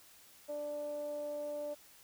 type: tone with low-pass filter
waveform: 15% pulse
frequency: 294.3 Hz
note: D4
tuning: 4 cents sharp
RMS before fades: -40 dBFS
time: 0.48-1.75 s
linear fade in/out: 20 ms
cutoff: 610 Hz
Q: 6.7
effects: white hiss -60 dBFS RMS until 2.03 s